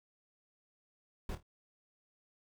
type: noise with echo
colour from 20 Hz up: brown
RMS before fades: -38 dBFS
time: 1.29-1.35 s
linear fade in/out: 2 ms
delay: 26 ms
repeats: 3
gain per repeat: -10 dB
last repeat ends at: 1.428 s
effects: none